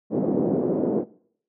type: band-pass noise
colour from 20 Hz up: white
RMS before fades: -23 dBFS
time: 0.1-1.05 s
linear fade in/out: 50 ms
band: 170 to 450 Hz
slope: 24 dB/octave
effects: noise-tail reverb RT60 0.6 s tail -21 dB re dry